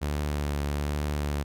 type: tone with vibrato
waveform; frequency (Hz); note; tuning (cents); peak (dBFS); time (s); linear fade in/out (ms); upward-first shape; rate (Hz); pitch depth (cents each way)
sawtooth; 73; D2; -10; -23; 0.01-1.44; 20; triangle; 1.2; 27
effects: none